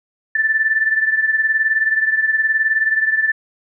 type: beating tone pair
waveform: sine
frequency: 1760 / 1779 Hz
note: A6 / A6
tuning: 0 / +19 cents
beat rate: 19 Hz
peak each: -15 / -20 dBFS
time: 0.35-3.32 s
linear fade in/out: 5 ms
effects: none